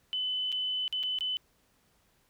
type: tone with dropouts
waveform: sine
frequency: 3016 Hz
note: F#7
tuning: 32 cents sharp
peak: -29 dBFS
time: 0.13-1.37 s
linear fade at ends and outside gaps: 0 ms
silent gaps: 0.519-0.525 / 0.879-0.926 / 1.03-1.035 / 1.187-1.208 s
effects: pink hiss -69 dBFS RMS until 2.29 s